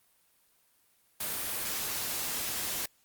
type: noise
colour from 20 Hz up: white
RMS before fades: -34 dBFS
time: 1.2-2.86 s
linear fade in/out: 5 ms
effects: white hiss -68 dBFS RMS until 3.04 s + Opus 32 kbps